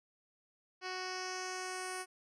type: tone with low-pass filter sweep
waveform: 10% pulse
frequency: 370 Hz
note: F#4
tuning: in tune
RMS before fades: -41 dBFS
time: 0.81-2.06 s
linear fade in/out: 50 ms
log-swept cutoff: 4300 to 9800 Hz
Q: 2.7
effects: none